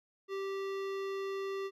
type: tone with hard clipping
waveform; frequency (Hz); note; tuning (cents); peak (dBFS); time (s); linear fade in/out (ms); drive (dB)
sine; 390.4; G4; -7; -37; 0.28-1.71; 50; 17
effects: none